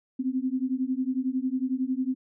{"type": "beating tone pair", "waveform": "sine", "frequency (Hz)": [253.7, 264.7], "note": ["B3", "C4"], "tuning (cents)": [47, 20], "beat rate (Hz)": 11, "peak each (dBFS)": -28, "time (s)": [0.19, 2.15], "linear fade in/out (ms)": 10, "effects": []}